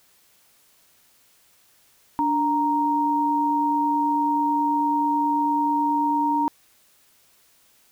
sine tone pair together, 292.3 / 932.3 Hz, D4 / A#5, -8 / 0 cents, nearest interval octave + minor sixth, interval 2008 cents, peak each -24 / -20 dBFS, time 2.19-6.48 s, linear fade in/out 0 ms, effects white hiss -59 dBFS RMS until 7.91 s

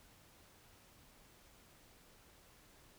silence, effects pink hiss -64 dBFS RMS until 2.98 s

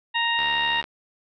harmonic tone, 932.3 Hz, A#5, in tune, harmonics 1 / 2 / 3 / 4, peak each -26 / -25 / -26 / -29 dBFS, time 0.14-0.82 s, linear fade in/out 20 ms
click train, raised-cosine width 0.3 ms, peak -18 dBFS, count 34, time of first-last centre 0.39-0.841 s, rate 73.2 Hz
effects none

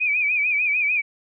sine tone with vibrato, 2400 Hz, D7, 37 cents sharp, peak -18 dBFS, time 0-1.02 s, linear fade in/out 20 ms, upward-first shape sine, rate 6.7 Hz, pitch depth 93 cents each way, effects none

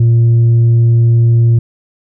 sine tone with tanh clipping, 116.54 Hz, A#2, in tune, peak -6 dBFS, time 0-1.59 s, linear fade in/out 5 ms, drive 2 dB, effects none

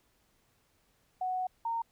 sine tone pair in turn, 740 / 919.9 Hz, F#5 / A#5, 0 / -23 cents, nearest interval major third, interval 377 cents, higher second, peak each -30 / -30 dBFS, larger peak neither, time 1.21-1.47 / 1.65-1.82 s, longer first, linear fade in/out 5 ms, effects pink hiss -71 dBFS RMS until 1.91 s

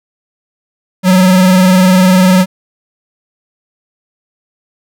square tone with vibrato, 185.3 Hz, F#3, 3 cents sharp, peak -5 dBFS, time 1.03-2.46 s, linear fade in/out 50 ms, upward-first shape square, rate 20 Hz, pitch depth 42 cents each way, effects none

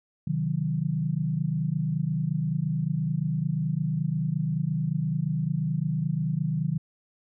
sine chord, C diminished, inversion none, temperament equal with one note detuned, 130.81 / 156.19 / 185 Hz, C3 / Eb3 / Gb3, 0 / +7 / 0 cents, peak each -31 / -26 / -31 dBFS, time 0.27-6.78 s, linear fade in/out 5 ms, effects none

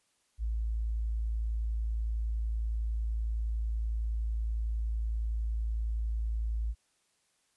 sine tone, 55.4 Hz, A1, 13 cents sharp, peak -29 dBFS, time 0.38-6.75 s, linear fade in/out 50 ms, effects white hiss -73 dBFS RMS until 7.56 s + resampled to 24000 Hz

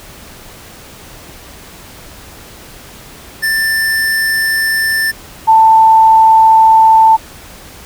square / sine tone pair in turn, 1775 / 887.5 Hz, A6 / A5, +15 / +15 cents, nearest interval octave, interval 1200 cents, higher first, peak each -12 / -3 dBFS, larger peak second, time 3.42-5.12 / 5.47-7.17 s, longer neither, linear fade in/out 20 ms, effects pink hiss -35 dBFS RMS until 7.85 s

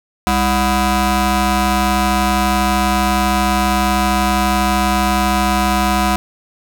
20% pulse ring-modulated tone, 264.5 Hz, C4, 19 cents sharp, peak -5 dBFS, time 0.27-6.16 s, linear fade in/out 0 ms, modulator 466 Hz, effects none

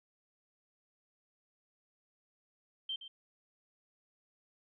sine tone with echo, 3136 Hz, G7, in tune, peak -35 dBFS, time 2.89-2.96 s, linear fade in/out 5 ms, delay 120 ms, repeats 1, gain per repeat -11 dB, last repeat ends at 3.08 s, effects none

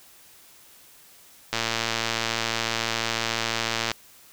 click train, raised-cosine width 0.2 ms, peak -7 dBFS, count 273, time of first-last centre 1.53-3.916 s, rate 114 Hz, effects white hiss -52 dBFS RMS until 4.32 s

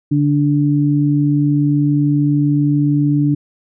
sine tone pair together, 144.8 / 291.9 Hz, D3 / D4, -24 / -10 cents, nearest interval octave, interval 1214 cents, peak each -14 dBFS, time 0.11-3.35 s, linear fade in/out 10 ms, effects none

